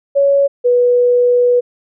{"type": "tone pair in turn", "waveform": "sine", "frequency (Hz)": [559, 489.4], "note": ["C#5", "B4"], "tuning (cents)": [14, -16], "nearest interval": "major second", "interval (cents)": 230, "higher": "first", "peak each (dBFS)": -8, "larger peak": "neither", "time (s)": [[0.15, 0.48], [0.64, 1.61]], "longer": "second", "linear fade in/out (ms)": 20, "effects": []}